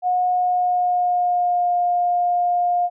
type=tone with pitch glide; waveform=sine; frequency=725 to 708 Hz; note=F#5 to F5; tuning=-35 to +23 cents; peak=-16 dBFS; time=0.02-2.9 s; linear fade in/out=50 ms; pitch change=-42 cents; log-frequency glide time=0.28-1.73 s; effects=none